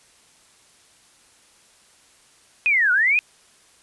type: linear two-way sweep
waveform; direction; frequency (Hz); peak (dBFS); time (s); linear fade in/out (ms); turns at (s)
sine; down then up; 2545 to 1409 to 2545; -15; 2.66-3.19; 0; 2.92
effects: white hiss -55 dBFS RMS until 3.82 s + resampled to 24000 Hz